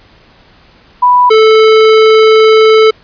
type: tone pair in turn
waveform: sine / square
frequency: 987.8 / 438.2 Hz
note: B5 / A4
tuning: 0 / -7 cents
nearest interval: octave + major second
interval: 1407 cents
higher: first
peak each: -3 dBFS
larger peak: neither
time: 1.02-1.3 / 1.3-2.91 s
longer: second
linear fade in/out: 10 ms
effects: pink hiss -43 dBFS RMS until 3.03 s + resampled to 11025 Hz